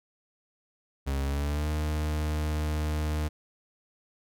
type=tone with pitch glide; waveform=40% pulse; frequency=68.8 to 76.34 Hz; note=C#2 to D#2; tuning=-12 to -32 cents; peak=-26 dBFS; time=1.06-3.29 s; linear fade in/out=20 ms; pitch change=+180 cents; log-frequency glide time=1.22-1.7 s; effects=none